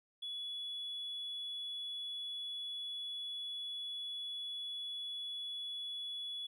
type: tone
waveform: triangle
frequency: 3400 Hz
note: G#7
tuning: 40 cents sharp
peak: -37 dBFS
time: 0.22-6.47 s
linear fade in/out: 10 ms
effects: tanh soft clip ceiling -36 dBFS